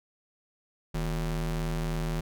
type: ring-modulated tone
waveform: square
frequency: 99.5 Hz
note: G2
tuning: 26 cents sharp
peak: -26 dBFS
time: 0.94-2.21 s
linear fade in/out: 10 ms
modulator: 57.8 Hz
effects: none